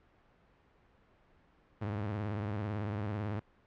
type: tone with vibrato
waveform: sawtooth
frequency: 103.83 Hz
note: G#2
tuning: in tune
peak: -30 dBFS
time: 1.81-3.4 s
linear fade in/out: 10 ms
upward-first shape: sine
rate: 18 Hz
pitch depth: 120 cents each way
effects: pink hiss -66 dBFS RMS until 3.66 s + low-pass 2000 Hz 12 dB/octave